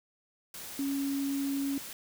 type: tone in noise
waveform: sine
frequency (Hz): 277.2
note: C#4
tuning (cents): 0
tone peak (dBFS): -29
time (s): 0.79-1.78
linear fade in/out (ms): 2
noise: white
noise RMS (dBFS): -43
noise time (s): 0.54-1.93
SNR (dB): +11
effects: none